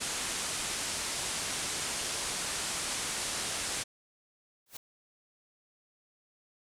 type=low-pass noise; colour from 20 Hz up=white; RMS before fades=-35 dBFS; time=0-3.84 s; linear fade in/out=20 ms; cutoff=10000 Hz; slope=48 dB/octave
type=noise with exponential growth; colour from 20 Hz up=white; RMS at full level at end=-38 dBFS; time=4.66-4.77 s; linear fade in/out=5 ms; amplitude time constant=23 ms
effects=none